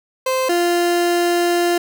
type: tone pair in turn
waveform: 30% pulse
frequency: 520 / 347.9 Hz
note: C5 / F4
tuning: -11 / -7 cents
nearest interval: perfect fifth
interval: 696 cents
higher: first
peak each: -14 / -12 dBFS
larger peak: second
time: 0.26-0.49 / 0.49-1.78 s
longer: second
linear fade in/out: 5 ms
effects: none